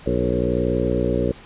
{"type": "harmonic tone with a mistuned harmonic", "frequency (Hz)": 60.9, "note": "B1", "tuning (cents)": -24, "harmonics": [1, 2, 3, 4, 5, 6, 7, 8, 9], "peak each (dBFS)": [-27, -27, -27, -27, -27, -27, -27, -27, -27], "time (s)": [0.06, 1.32], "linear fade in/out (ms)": 5, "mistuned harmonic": 7, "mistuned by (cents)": 33, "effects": ["pink hiss -44 dBFS RMS until 1.45 s", "resampled to 8000 Hz"]}